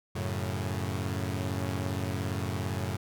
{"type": "chord", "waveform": "sawtooth", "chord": "F# minor", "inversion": "none", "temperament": "equal", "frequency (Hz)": [92.5, 110, 138.59], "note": ["F#2", "A2", "C#3"], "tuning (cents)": [0, 0, 0], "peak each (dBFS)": [-29, -31, -33], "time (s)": [0.15, 2.97], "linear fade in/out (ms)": 10, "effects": []}